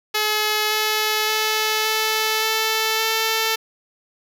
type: tone with pitch steps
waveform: 5% pulse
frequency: 426.6 / 430.1 / 433.6 / 437.1 / 440.6 / 444.2 Hz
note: G#4 / A4 / A4 / A4 / A4 / A4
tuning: +46 / -39 / -25 / -11 / +2 / +16 cents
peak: -7 dBFS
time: 0.14-3.56 s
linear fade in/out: 10 ms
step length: 570 ms
effects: none